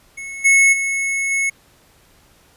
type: tone with level steps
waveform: square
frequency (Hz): 2192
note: C#7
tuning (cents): -20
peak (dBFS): -29 / -10 / -19 / -17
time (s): 0.17-1.5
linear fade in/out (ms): 10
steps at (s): 0.44 / 0.72 / 1.3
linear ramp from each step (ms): 20
effects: pink hiss -53 dBFS RMS until 2.56 s + resampled to 32000 Hz